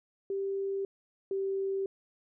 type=tone pair in turn; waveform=sine; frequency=392 / 388.8 Hz; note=G4 / G4; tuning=0 / -14 cents; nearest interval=unison; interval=14 cents; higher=first; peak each=-30 / -29 dBFS; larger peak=second; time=0.3-0.85 / 1.31-1.86 s; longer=neither; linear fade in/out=2 ms; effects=none